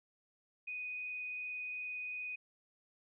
sine tone with frequency modulation, 2489 Hz, D#7, in tune, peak -39 dBFS, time 0.67-2.36 s, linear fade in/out 10 ms, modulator 22.7 Hz, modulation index 0.78, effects none

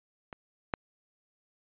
clicks, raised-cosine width 0.5 ms, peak -26 / -13 dBFS, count 2, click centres 0.328 / 0.738 s, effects resampled to 8000 Hz

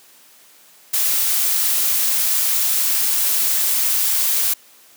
blue noise, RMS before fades -18 dBFS, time 0.93-4.54 s, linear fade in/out 10 ms, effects white hiss -49 dBFS RMS until 4.96 s + high-pass 200 Hz 12 dB/octave

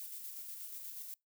violet noise with tremolo, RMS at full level -45 dBFS, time 0-1.14 s, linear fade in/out 0 ms, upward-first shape square, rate 8.3 Hz, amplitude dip 30%, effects noise-tail reverb RT60 0.2 s tail -26 dB re dry

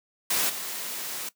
white noise with level steps, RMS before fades -25 / -34 dBFS, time 0.3-1.29 s, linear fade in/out 5 ms, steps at 0.49 s, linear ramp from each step 10 ms, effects noise-tail reverb RT60 0.1 s tail -17 dB re dry + high-pass 200 Hz 12 dB/octave

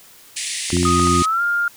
white band-pass noise, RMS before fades -26 dBFS, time 0.36-1.26 s, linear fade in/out 10 ms, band 1800 to 10000 Hz, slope 96 dB/octave
clicks, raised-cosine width 0.5 ms, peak -15 dBFS, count 5, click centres 0.703 / 0.768 / 0.831 / 0.996 / 1.072 s
harmonic tone, 88 Hz, F2, 14 cents sharp, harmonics 1 / 2 / 3 / 4, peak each -21 / -21 / -21 / -21 dBFS, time 0.72-1.23 s, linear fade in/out 10 ms
sine tone with pitch glide, 1244.5 to 1405 Hz, D#6 to F6, 0 to +10 cents, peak -16 dBFS, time 0.85-1.68 s, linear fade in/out 2 ms, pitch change +210 cents, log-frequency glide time 1.22-1.42 s
effects white hiss -46 dBFS RMS until 1.76 s

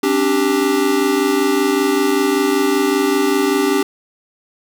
square chord, C suspended second, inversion none, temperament equal with one note detuned, 268.5 / 293.7 / 392 Hz, C4 / D4 / G4, +45 / 0 / 0 cents, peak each -21 / -19 / -17 dBFS, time 0.03-3.83 s, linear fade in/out 5 ms, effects none

